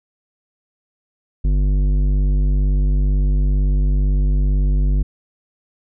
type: tone with tanh clipping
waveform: sine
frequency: 48.94 Hz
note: G1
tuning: 2 cents flat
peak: -15 dBFS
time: 1.44-5.03 s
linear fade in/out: 10 ms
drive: 12 dB
effects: none